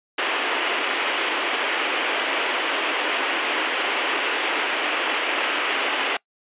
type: band-pass noise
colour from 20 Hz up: white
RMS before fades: -24 dBFS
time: 0.18-6.17 s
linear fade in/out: 5 ms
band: 280 to 3200 Hz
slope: 48 dB/octave
effects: noise-tail reverb RT60 0.1 s tail -24 dB re dry + resampled to 8000 Hz